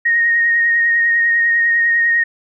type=tone with vibrato; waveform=sine; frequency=1864.7 Hz; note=A#6; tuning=in tune; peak=-11 dBFS; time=0.05-2.24 s; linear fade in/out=10 ms; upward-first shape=sine; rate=10 Hz; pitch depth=17 cents each way; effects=none